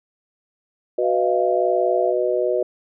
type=chord; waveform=sine; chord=B major; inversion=second; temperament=just; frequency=370.4 / 493.9 / 617.4 Hz; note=F#4 / B4 / D#5; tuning=+2 / 0 / -14 cents; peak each=-22 dBFS; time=0.98-2.63 s; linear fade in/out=5 ms
type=tone with pitch glide; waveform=sine; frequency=688 to 678.5 Hz; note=F5 to E5; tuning=-26 to +50 cents; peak=-21 dBFS; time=1.01-2.14 s; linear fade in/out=50 ms; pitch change=-24 cents; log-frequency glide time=1.17-1.76 s
effects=none